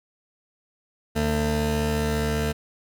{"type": "tone pair together", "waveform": "20% pulse", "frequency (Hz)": [74.86, 224.7], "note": ["D2", "A3"], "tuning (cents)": [34, 37], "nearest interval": "octave + perfect fifth", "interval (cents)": 1903, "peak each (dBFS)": -20, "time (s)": [1.15, 2.53], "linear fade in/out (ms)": 20, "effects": []}